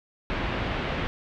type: low-pass noise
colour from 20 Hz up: pink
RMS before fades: -29 dBFS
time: 0.3-1.07 s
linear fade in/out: 0 ms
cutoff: 3200 Hz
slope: 24 dB/octave
effects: none